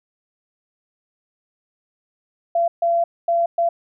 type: tone bursts at uneven times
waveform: sine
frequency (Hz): 681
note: F5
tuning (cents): -44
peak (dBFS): -15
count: 4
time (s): 2.55-2.68 / 2.82-3.04 / 3.28-3.46 / 3.58-3.69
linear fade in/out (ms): 5
effects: none